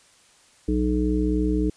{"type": "harmonic tone", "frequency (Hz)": 61.6, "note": "B1", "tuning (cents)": -4, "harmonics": [1, 3, 5, 7], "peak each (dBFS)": [-24, -27, -23, -29], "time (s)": [0.68, 1.7], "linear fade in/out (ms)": 5, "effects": ["white hiss -56 dBFS RMS until 1.76 s", "resampled to 22050 Hz"]}